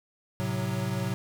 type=chord; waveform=square; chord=F# diminished; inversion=first; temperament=equal; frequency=110 / 130.81 / 185 Hz; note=A2 / C3 / F#3; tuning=0 / 0 / 0 cents; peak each=-33 dBFS; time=0.4-1.14 s; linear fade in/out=0 ms; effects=none